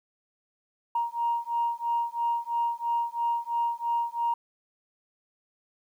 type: beating tone pair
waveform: sine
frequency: 937 / 940 Hz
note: A#5 / A#5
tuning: +9 / +14 cents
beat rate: 3 Hz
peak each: -28 dBFS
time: 0.95-4.34 s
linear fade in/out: 5 ms
effects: tanh soft clip ceiling -18 dBFS + 10-bit